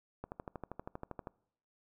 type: click train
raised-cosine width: 1 ms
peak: -27 dBFS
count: 14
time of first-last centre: 0.24-1.272 s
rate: 12.6 Hz
effects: noise-tail reverb RT60 0.7 s tail -24 dB re dry